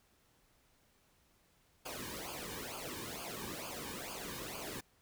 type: noise with flanger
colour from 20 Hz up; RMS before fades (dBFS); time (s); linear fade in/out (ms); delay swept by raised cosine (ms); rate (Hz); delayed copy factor
pink; -44; 1.85-4.81; 10; 0.52 to 1.52; 2.2; -0.8
effects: pink hiss -71 dBFS RMS until 5.01 s